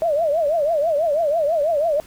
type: tone with vibrato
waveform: sine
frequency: 622.3 Hz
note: D#5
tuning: in tune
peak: -16 dBFS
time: 0.02-2 s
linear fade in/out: 0 ms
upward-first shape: triangle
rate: 6.1 Hz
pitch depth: 200 cents each way
effects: pink hiss -47 dBFS RMS until 2.06 s